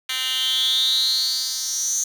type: tone with high-pass filter sweep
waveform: 10% pulse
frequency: 259.1 Hz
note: C4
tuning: 17 cents flat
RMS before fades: -22 dBFS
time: 0.09-2.04 s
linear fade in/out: 5 ms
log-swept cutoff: 2600 to 6400 Hz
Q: 9.7
effects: none